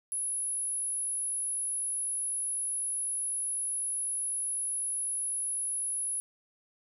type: tone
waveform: sine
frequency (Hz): 10548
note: E9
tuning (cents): 0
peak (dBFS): -30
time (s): 0.12-6.2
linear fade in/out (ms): 0
effects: none